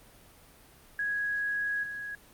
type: tone with level steps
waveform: sine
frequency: 1661.2 Hz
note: G#6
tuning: in tune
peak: -28 / -35 dBFS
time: 0.99-2.15 s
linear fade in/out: 2 ms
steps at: 1.83 s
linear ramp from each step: 5 ms
effects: pink hiss -56 dBFS RMS until 2.33 s + Opus 32 kbps